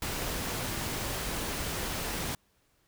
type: noise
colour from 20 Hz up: pink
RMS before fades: -34 dBFS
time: 0.02-2.35 s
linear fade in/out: 2 ms
effects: pink hiss -70 dBFS RMS until 2.87 s